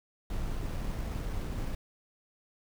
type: noise with sample-and-hold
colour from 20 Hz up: brown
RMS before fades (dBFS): -34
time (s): 0.3-1.75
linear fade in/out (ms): 2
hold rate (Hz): 7350
effects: none